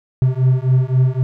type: beating tone pair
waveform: triangle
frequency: 127.3 / 131.1 Hz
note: C3 / C3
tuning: -47 / +4 cents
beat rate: 3.8 Hz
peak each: -13 dBFS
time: 0.22-1.23 s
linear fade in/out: 0 ms
effects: none